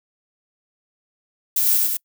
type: noise with echo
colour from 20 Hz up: violet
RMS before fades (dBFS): -19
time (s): 1.56-1.77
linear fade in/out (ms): 5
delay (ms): 100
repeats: 2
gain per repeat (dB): -2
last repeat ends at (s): 1.97
effects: noise-tail reverb RT60 0.1 s tail -26 dB re dry